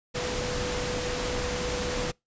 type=tone in noise; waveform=sine; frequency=493.9 Hz; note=B4; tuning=in tune; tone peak=-32 dBFS; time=0.14-2.12 s; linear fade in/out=20 ms; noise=pink; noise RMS=-31 dBFS; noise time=0.14-2.12 s; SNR=-4 dB; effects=noise-tail reverb RT60 0.2 s tail -26 dB re dry + resampled to 16000 Hz